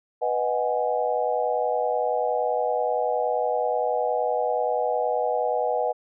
sine chord, G# minor seventh, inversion first, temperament equal, 493.9 / 622.3 / 740 / 830.6 Hz, B4 / D#5 / F#5 / G#5, 0 / 0 / 0 / 0 cents, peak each -26 / -27 / -27 / -29 dBFS, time 0.21-5.93 s, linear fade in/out 20 ms, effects none

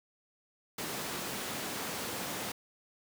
pink high-pass noise, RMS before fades -38 dBFS, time 0.78-2.52 s, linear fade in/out 5 ms, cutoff 180 Hz, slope 12 dB/octave, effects none

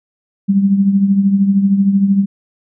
sine tone with tremolo, 197.2 Hz, G3, 11 cents sharp, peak -6 dBFS, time 0.48-2.26 s, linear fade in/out 20 ms, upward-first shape triangle, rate 13 Hz, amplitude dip 65%, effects none

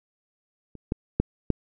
clicks, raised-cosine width 3 ms, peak -29 / -12 / -7 / -8 dBFS, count 4, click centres 0.753 / 0.921 / 1.2 / 1.503 s, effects none

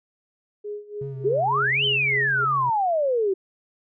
sine tone with tremolo, 415.3 Hz, G#4, in tune, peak -28 dBFS, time 0.64-2.45 s, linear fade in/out 10 ms, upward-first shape sine, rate 3.4 Hz, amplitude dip 85%
triangle tone with vibrato, 133.5 Hz, C3, 35 cents sharp, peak -29 dBFS, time 1.01-2.7 s, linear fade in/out 5 ms, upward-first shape sine, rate 4.1 Hz, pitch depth 47 cents each way
sine exponential two-way sweep, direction up then down, 370 to 3136 to 370 Hz, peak -19 dBFS, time 1.24-3.34 s, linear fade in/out 10 ms, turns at 1.85 s
effects none

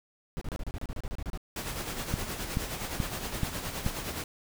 brown noise bursts, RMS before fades -34 dBFS, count 14, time 0.37-1.375 s, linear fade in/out 0 ms, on 43 ms, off 31 ms
pink noise with tremolo, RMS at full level -34 dBFS, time 1.56-4.24 s, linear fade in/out 2 ms, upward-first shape sine, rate 9.6 Hz, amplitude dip 50%
click train, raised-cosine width 5 ms, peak -15 dBFS, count 5, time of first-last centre 2.14-3.864 s, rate 2.32 Hz
effects none

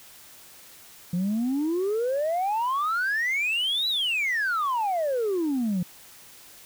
sine exponential two-way sweep, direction up then down, 170.4 to 4000 to 170.4 Hz, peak -21 dBFS, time 1.13-5.83 s, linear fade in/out 5 ms, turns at 3.88 s, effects tanh soft clip ceiling -21 dBFS + white hiss -49 dBFS RMS until 6.65 s

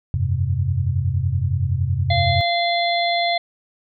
sine chord, F suspended second, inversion none, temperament equal, 87.31 / 98 / 130.81 Hz, F2 / G2 / C3, 0 / 0 / 0 cents, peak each -22 dBFS, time 0.14-2.41 s, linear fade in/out 0 ms
harmonic tone, 690 Hz, F5, 21 cents flat, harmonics 1 / 3 / 5 / 6, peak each -19 / -24 / -26 / -27 dBFS, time 2.1-3.38 s, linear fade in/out 5 ms
effects none

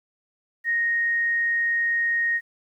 sine tone, 1864.7 Hz, A#6, in tune, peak -20 dBFS, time 0.64-2.41 s, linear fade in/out 50 ms, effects 10-bit

